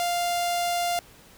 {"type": "tone with notch filter", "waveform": "sawtooth", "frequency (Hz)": 698.5, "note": "F5", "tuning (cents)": 0, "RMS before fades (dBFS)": -26, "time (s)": [0, 0.99], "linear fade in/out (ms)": 0, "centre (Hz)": 1600, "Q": 1.6, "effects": ["pink hiss -52 dBFS RMS until 1.37 s"]}